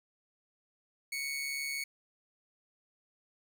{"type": "tone with amplitude modulation", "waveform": "sawtooth", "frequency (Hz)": 2217, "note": "C#7", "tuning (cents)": 0, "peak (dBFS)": -29, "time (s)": [1.12, 1.84], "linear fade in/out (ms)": 5, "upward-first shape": "sine", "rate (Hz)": 143, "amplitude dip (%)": 45, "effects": []}